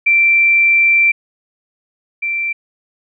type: tone pair in turn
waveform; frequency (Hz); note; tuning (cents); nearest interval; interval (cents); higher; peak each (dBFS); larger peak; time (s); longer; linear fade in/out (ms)
sine; 2349 / 2349; D7 / D7; 0 / 0; unison; 0; neither; -8 / -16; first; 0.06-1.12 / 2.22-2.53; first; 10
effects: none